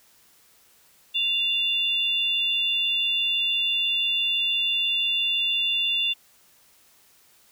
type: tone pair together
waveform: sine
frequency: 2785 / 3509 Hz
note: F7 / A7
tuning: -5 / -5 cents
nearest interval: major third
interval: 400 cents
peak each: -24 dBFS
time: 1.14-6.14 s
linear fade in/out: 20 ms
effects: white hiss -58 dBFS RMS until 7.51 s